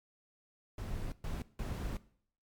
brown noise bursts at uneven times, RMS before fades -38 dBFS, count 3, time 0.78-1.12 / 1.24-1.42 / 1.59-1.97 s, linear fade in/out 2 ms, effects noise-tail reverb RT60 0.6 s tail -19 dB re dry + MP3 96 kbps

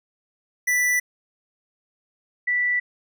square / sine tone pair in turn, 1975.5 / 1967 Hz, B6 / B6, 0 / -7 cents, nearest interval unison, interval 7 cents, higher first, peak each -19 dBFS, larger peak neither, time 0.67-1 / 2.47-2.8 s, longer neither, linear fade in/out 10 ms, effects none

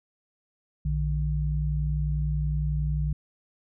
sine tone pair together, 59.5 / 150.5 Hz, A#1 / D3, +36 / +43 cents, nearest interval octave + major third, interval 1607 cents, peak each -26 / -27 dBFS, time 0.85-3.13 s, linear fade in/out 5 ms, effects none

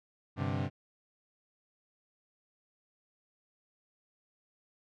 30% pulse chord, G suspended fourth, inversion none, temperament equal, 98 / 130.81 / 146.83 Hz, G2 / C3 / D3, 0 / 0 / 0 cents, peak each -32 / -33 / -35 dBFS, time 0.36-0.7 s, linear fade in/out 50 ms, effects low-pass 3000 Hz 12 dB/octave

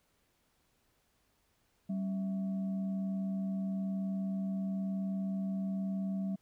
sine tone with frequency modulation, 193.5 Hz, G3, 22 cents flat, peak -32 dBFS, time 1.89-6.36 s, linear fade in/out 10 ms, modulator 466 Hz, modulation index 0.29, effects pink hiss -74 dBFS RMS until 6.41 s

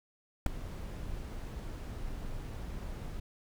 brown noise with ADSR envelope, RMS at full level -19 dBFS, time 0.46-3.2 s, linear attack 4 ms, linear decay 5 ms, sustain -21 dB, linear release 7 ms, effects none

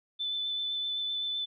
sine tone with vibrato, 3514 Hz, A7, 3 cents flat, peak -30 dBFS, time 0.19-1.46 s, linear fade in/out 20 ms, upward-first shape sine, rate 7.8 Hz, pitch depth 13 cents each way, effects none

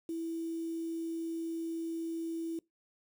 sine tone with quantisation, 329.6 Hz, E4, in tune, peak -34 dBFS, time 0.09-2.59 s, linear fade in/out 2 ms, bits 9, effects noise-tail reverb RT60 0.2 s tail -24 dB re dry

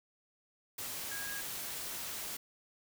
sine tone in noise, 1640 Hz, G#6, 22 cents flat, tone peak -42 dBFS, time 1.11-1.41 s, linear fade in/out 5 ms, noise white, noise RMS -41 dBFS, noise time 0.78-2.37 s, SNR -4 dB, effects none

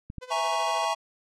clicks, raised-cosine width 5 ms, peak -25 / -24 dBFS, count 2, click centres 0.101 / 0.183 s
sawtooth tone with tremolo, 505 Hz, B4, 39 cents sharp, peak -33 dBFS, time 0.21-0.86 s, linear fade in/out 20 ms, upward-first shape sine, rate 13 Hz, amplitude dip 80%
square chord, A# half-diminished seventh, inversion second, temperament equal, 659.3 / 830.6 / 932.3 / 1108.7 Hz, E5 / G#5 / A#5 / C#6, 0 / 0 / 0 / 0 cents, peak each -31 dBFS, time 0.3-0.95 s, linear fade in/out 20 ms
effects low-pass 7000 Hz 12 dB/octave

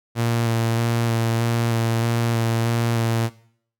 sawtooth tone with vibrato, 115.8 Hz, A#2, 11 cents flat, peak -15 dBFS, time 0.15-3.3 s, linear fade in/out 50 ms, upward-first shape square, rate 1.6 Hz, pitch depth 15 cents each way, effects noise-tail reverb RT60 0.6 s tail -19 dB re dry

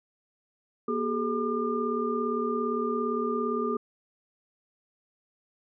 sine tone cluster, 238.3 / 389.7 / 427.2 / 1202 Hz, A#3 / G4 / G#4 / D6, +38 / -10 / +49 / +40 cents, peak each -31 / -33 / -30 / -32 dBFS, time 0.88-3.77 s, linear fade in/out 5 ms, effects none

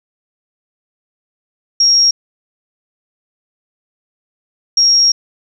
sine tone bursts at uneven times, 5588 Hz, F8, in tune, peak -7 dBFS, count 2, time 1.8-2.11 / 4.77-5.12 s, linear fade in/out 5 ms, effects 8-bit

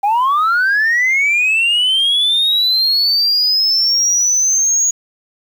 sine linear sweep, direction up, 784 to 6720 Hz, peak -9 dBFS, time 0.03-4.91 s, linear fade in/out 10 ms, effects tanh soft clip ceiling -9 dBFS + 7-bit

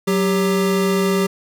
square tone pair together, 186.56 / 395.3 Hz, F#3 / G4, +15 / +15 cents, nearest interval octave + minor second, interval 1300 cents, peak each -19 dBFS, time 0.07-1.27 s, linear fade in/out 10 ms, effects none

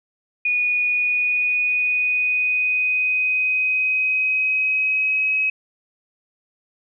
sine tone with pitch glide, 2461 to 2548 Hz, D#7 to D#7, -20 to +41 cents, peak -17 dBFS, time 0.45-5.5 s, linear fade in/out 5 ms, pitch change +61 cents, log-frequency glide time 0.89-5.33 s, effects none

